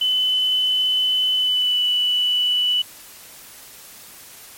sine tone with pitch glide, 3019 to 2967 Hz, F#7 to F#7, +34 to +4 cents, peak -16 dBFS, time 0.01-2.82 s, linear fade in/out 5 ms, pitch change -30 cents, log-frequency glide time 1.34-1.84 s, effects white hiss -42 dBFS RMS until 4.57 s + MP3 64 kbps

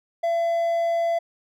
triangle tone, 675 Hz, E5, 41 cents sharp, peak -18 dBFS, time 0.23-1.19 s, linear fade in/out 10 ms, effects none

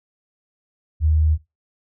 sine tone, 77.78 Hz, D#2, in tune, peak -14 dBFS, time 1-1.38 s, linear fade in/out 50 ms, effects noise-tail reverb RT60 0.2 s tail -17 dB re dry

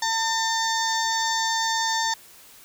harmonic tone, 901 Hz, A5, 41 cents sharp, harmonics 1 / 2 / 4 / 5 / 6 / 7 / 8, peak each -25 / -28 / -31 / -32 / -33 / -33 / -34 dBFS, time 0.02-2.14 s, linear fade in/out 5 ms, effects white hiss -49 dBFS RMS until 2.64 s

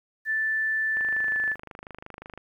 sine tone with pitch glide, 1760 to 1744.8 Hz, A6 to A6, 0 to -15 cents, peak -23 dBFS, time 0.25-1.56 s, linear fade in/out 50 ms, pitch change -15 cents, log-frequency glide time 1.09-1.37 s
click train, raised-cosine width 0.5 ms, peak -25 dBFS, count 37, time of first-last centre 0.97-2.376 s, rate 25.6 Hz
effects 10-bit

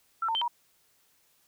sine tone with pitch steps, 1342 / 902 / 3113 / 954 Hz, E6 / A5 / G7 / A#5, +31 / +43 / -13 / +40 cents, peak -26 dBFS, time 0.22-0.48 s, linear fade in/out 5 ms, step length 65 ms, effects white hiss -67 dBFS RMS until 1.47 s

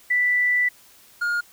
sine / triangle tone pair in turn, 1975.5 / 1422.3 Hz, B6 / F6, 0 / +31 cents, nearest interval tritone, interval 569 cents, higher first, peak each -17 / -19 dBFS, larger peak first, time 0.1-0.69 / 1.21-1.41 s, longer first, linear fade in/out 10 ms, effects white hiss -52 dBFS RMS until 1.52 s

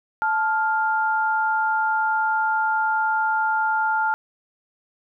sine tone pair together, 875.3 / 1400 Hz, A5 / F6, -9 / +4 cents, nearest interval minor sixth, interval 813 cents, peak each -21 / -22 dBFS, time 0.22-4.14 s, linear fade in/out 0 ms, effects none

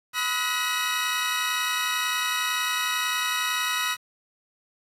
20% pulse tone cluster, 1000 / 1271 / 1469 / 1922 Hz, B5 / D#6 / F#6 / B6, +21 / +36 / -13 / -48 cents, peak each -28 / -23 / -26 / -24 dBFS, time 0.13-3.97 s, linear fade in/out 50 ms, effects resampled to 32000 Hz + 8-bit

